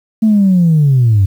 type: linear sweep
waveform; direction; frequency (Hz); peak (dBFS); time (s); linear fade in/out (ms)
sine; down; 223.8 to 92.5; -5; 0.22-1.26; 10
effects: tanh soft clip ceiling -3 dBFS + 7-bit